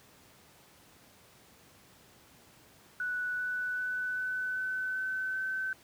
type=tone with pitch steps; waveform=sine; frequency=1480 / 1488.6 / 1497.2 / 1505.9 / 1514.6 / 1523.4 / 1532.2 Hz; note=F#6 / F#6 / F#6 / F#6 / F#6 / G6 / G6; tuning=0 / +10 / +20 / +30 / +40 / -50 / -40 cents; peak=-31 dBFS; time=3-5.73 s; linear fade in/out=2 ms; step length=390 ms; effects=pink hiss -59 dBFS RMS until 5.83 s + high-pass 80 Hz 12 dB/octave